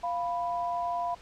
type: tone pair together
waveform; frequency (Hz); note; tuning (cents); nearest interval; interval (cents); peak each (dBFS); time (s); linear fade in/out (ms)
sine; 696.7 / 987.8; F5 / B5; -4 / 0; tritone; 604; -30 / -32; 0.03-1.15; 10
effects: pink hiss -53 dBFS RMS until 1.21 s + low-pass 6000 Hz 12 dB/octave